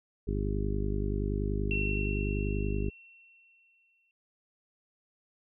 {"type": "harmonic tone", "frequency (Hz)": 50.5, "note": "G#1", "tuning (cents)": -48, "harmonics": [1, 2, 3, 4, 5, 6, 7, 8], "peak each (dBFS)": [-31, -35, -39, -38, -41, -42, -41, -38], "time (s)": [0.27, 2.9], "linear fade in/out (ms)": 10}
{"type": "tone with exponential decay", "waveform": "sine", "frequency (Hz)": 2713, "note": "E7", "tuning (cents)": 49, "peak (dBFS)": -30, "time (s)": [1.71, 4.11], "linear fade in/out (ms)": 1, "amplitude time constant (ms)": 520}
{"effects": []}